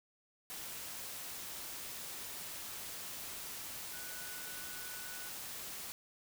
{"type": "tone in noise", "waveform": "sine", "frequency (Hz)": 1480, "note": "F#6", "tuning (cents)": 0, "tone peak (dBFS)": -51, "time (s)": [3.93, 5.29], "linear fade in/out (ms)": 0, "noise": "white", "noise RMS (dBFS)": -45, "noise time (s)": [0.5, 5.92], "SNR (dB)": -9, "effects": []}